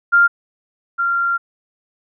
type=tone pair in turn; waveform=sine; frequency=1396.9 / 1384 Hz; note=F6 / F6; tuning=0 / -16 cents; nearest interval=unison; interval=16 cents; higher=first; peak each=-8 / -15 dBFS; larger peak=first; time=0.12-0.28 / 0.98-1.38 s; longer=second; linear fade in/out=20 ms; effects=none